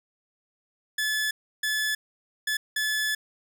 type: tone bursts at uneven times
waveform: sawtooth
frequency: 1724 Hz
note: A6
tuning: 36 cents flat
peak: -21 dBFS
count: 4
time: 0.98-1.31 / 1.63-1.95 / 2.47-2.57 / 2.76-3.15 s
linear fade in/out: 5 ms
effects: none